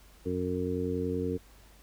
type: harmonic tone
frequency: 90.6 Hz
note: F#2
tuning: 36 cents flat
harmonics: 1 / 2 / 3 / 4 / 5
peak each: -36 / -37 / -34 / -37 / -33 dBFS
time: 0.25-1.38 s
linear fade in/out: 20 ms
effects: added 50 Hz sine -56 dBFS peak until 1.82 s + pink hiss -59 dBFS RMS until 1.82 s